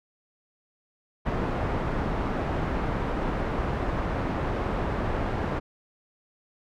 pink low-pass noise, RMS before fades -28 dBFS, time 1.25-5.6 s, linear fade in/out 20 ms, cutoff 1300 Hz, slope 12 dB/octave, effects none

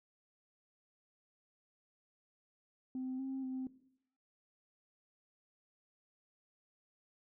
sine tone with pitch steps, 258.4 / 266.1 / 260 Hz, C4 / C4 / C4, -21 / +29 / -11 cents, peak -36 dBFS, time 2.95-3.67 s, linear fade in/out 2 ms, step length 240 ms, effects noise-tail reverb RT60 0.7 s tail -17 dB re dry + tanh soft clip ceiling -34 dBFS

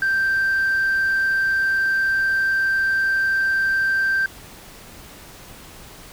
sine tone, 1568 Hz, G6, in tune, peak -15 dBFS, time 0.02-4.26 s, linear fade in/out 2 ms, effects tanh soft clip ceiling -15 dBFS + pink hiss -42 dBFS RMS until 6.12 s

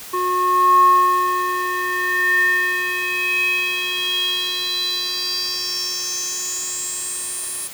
square tone with band-pass filter sweep, 362.6 Hz, F#4, 35 cents flat, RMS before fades -20 dBFS, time 0.13-7.68 s, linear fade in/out 10 ms, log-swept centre 870 to 10000 Hz, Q 7.8, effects white hiss -36 dBFS RMS until 7.73 s

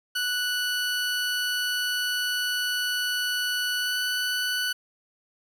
20% pulse tone with pitch glide, 1480 to 1489.4 Hz, F#6 to F#6, 0 to +11 cents, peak -20 dBFS, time 0.15-4.73 s, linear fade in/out 10 ms, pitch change +11 cents, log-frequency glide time 3.79-3.97 s, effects 9-bit

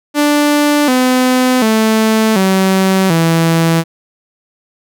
sawtooth tone with pitch steps, 293.7 / 254.2 / 220 / 190.44 / 164.83 Hz, D4 / C4 / A3 / G3 / E3, 0 / -50 / 0 / -50 / 0 cents, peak -5 dBFS, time 0.14-3.84 s, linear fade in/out 50 ms, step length 740 ms, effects none

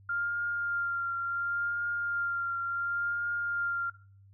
sine tone with vibrato, 1396.9 Hz, F6, in tune, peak -29 dBFS, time 0.09-3.9 s, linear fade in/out 5 ms, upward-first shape triangle, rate 0.7 Hz, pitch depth 22 cents each way, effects noise-tail reverb RT60 0.4 s tail -18 dB re dry + added 98 Hz sine -54 dBFS peak until 4.33 s

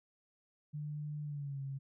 sine tone with pitch glide, 149.1 to 136.73 Hz, D3 to C#3, +27 to -23 cents, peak -38 dBFS, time 0.73-1.79 s, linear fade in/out 20 ms, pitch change -150 cents, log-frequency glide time 1.23-1.61 s, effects none

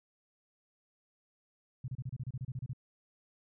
sine tone bursts, 127.8 Hz, C3, 40 cents flat, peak -35 dBFS, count 13, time 1.84-2.733 s, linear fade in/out 5 ms, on 41 ms, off 30 ms, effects none

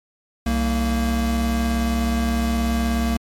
square tone pair together, 64.55 / 230.3 Hz, C2 / A#3, -23 / -21 cents, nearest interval octave + minor seventh, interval 2202 cents, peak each -22 dBFS, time 0.46-3.17 s, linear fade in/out 5 ms, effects MP3 64 kbps

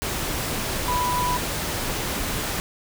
sine tone in noise, 987.8 Hz, B5, in tune, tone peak -22 dBFS, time 0.88-1.37 s, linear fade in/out 0 ms, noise pink, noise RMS -27 dBFS, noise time 0.02-2.6 s, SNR +2 dB, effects none

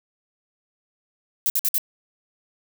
violet noise bursts, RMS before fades -21 dBFS, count 4, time 1.46-1.781 s, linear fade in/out 0 ms, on 39 ms, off 55 ms, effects none

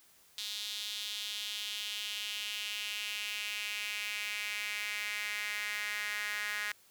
sawtooth tone with high-pass filter sweep, 208.1 Hz, G#3, 4 cents sharp, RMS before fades -38 dBFS, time 0.38-6.72 s, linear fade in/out 0 ms, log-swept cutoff 3700 to 1800 Hz, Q 3.4, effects white hiss -63 dBFS RMS until 6.9 s

